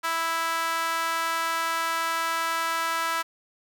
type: tone with high-pass filter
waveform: sawtooth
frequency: 329.6 Hz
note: E4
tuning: in tune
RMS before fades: -27 dBFS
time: 0.03-3.23 s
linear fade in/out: 20 ms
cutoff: 1200 Hz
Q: 2.6
effects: none